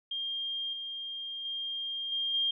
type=tone with level steps; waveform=sine; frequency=3209 Hz; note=G7; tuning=40 cents sharp; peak=-32 / -36 / -33 / -29 / -26 dBFS; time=0.11-2.51 s; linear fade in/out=5 ms; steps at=0.73 / 1.45 / 2.12 / 2.34 s; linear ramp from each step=2 ms; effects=none